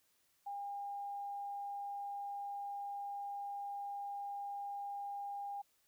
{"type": "tone", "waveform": "sine", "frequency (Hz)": 806, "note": "G5", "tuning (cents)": 48, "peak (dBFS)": -40, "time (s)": [0.46, 5.62], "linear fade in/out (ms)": 10, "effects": ["white hiss -75 dBFS RMS until 5.87 s"]}